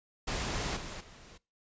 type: noise with level steps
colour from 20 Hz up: pink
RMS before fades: -34 / -42 / -53 dBFS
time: 0.27-1.38 s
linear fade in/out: 10 ms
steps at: 0.76 / 1 s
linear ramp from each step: 10 ms
effects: noise-tail reverb RT60 0.3 s tail -24 dB re dry + resampled to 16000 Hz